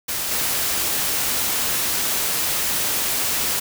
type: noise with level steps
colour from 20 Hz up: white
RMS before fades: -25 / -22 dBFS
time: 0.08-3.6 s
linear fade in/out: 10 ms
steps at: 0.31 s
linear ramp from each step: 5 ms
effects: none